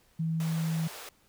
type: tone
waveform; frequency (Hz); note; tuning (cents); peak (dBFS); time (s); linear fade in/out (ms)
sine; 162.2; E3; -28; -27; 0.19-0.88; 10
type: high-pass noise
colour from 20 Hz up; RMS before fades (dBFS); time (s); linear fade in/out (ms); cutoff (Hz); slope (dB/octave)
pink; -44; 0.4-1.09; 2; 450; 24
effects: pink hiss -65 dBFS RMS until 1.28 s